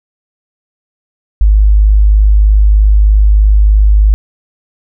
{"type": "tone", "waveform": "sine", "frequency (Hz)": 51.6, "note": "G#1", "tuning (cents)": -10, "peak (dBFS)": -3, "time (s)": [1.41, 4.14], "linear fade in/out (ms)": 0, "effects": []}